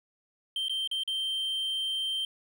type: tone with dropouts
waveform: triangle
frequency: 3136 Hz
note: G7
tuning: in tune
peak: -27 dBFS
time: 0.56-2.25 s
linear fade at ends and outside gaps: 2 ms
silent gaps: 0.684-0.695 / 0.875-0.913 / 1.035-1.076 s
effects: none